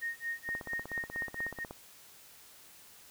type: tone with tremolo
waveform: sine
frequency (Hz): 1853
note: A#6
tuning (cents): -11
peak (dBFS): -32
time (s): 0.01-1.65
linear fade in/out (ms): 20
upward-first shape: sine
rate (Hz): 4.4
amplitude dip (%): 100
type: click train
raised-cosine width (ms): 1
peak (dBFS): -28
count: 21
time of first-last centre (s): 0.49-1.71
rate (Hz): 16.4
effects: white hiss -56 dBFS RMS until 3.1 s